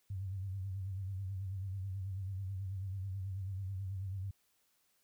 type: tone with vibrato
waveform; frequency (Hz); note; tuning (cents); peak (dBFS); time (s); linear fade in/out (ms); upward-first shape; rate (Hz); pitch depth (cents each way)
sine; 96; G2; -36; -37; 0.1-4.31; 5; sine; 9.2; 70
effects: white hiss -75 dBFS RMS until 5.03 s